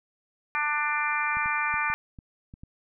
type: harmonic tone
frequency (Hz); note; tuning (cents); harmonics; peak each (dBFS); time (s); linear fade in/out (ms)
297.1; D4; +20; 3 / 4 / 5 / 6 / 7 / 8; -32 / -30 / -32 / -32 / -35 / -30; 0.55-1.94; 0
type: clicks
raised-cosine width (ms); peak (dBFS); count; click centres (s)
5; -31; 7; 1.37 / 1.459 / 1.741 / 1.901 / 2.188 / 2.539 / 2.635
effects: none